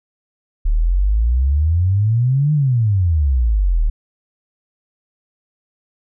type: exponential two-way sweep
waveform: sine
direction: up then down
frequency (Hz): 36.07 to 153.9 to 36.07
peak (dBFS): -12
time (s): 0.65-3.9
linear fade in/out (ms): 10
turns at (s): 2.53
effects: none